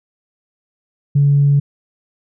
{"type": "tone", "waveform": "sine", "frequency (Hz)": 142.2, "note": "C#3", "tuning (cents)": 45, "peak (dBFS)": -8, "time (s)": [1.15, 1.6], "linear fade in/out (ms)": 10, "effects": ["tanh soft clip ceiling -4 dBFS"]}